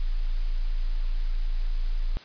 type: tone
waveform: sine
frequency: 28.02 Hz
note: A0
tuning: 32 cents sharp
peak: -22 dBFS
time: 0-2.17 s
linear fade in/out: 0 ms
effects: white hiss -47 dBFS RMS until 2.24 s + resampled to 11025 Hz